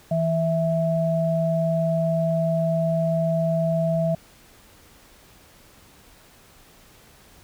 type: tone pair together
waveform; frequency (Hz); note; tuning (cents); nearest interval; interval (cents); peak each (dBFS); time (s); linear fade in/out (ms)
sine; 163.35 / 657; E3 / E5; -15 / -6; 2 octaves; 2409; -22; 0.11-4.15; 5
effects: pink hiss -52 dBFS RMS until 7.43 s